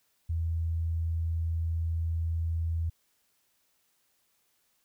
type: tone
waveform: sine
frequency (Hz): 82.41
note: E2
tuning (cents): 0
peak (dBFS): -27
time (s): 0.29-2.9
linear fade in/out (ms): 10
effects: white hiss -72 dBFS RMS until 4.84 s